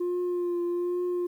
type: tone with vibrato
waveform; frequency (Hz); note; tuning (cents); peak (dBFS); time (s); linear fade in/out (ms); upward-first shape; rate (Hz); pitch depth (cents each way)
sine; 352.3; F4; +15; -23; 0-1.27; 10; triangle; 1.2; 27
effects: tanh soft clip ceiling -25 dBFS + 10-bit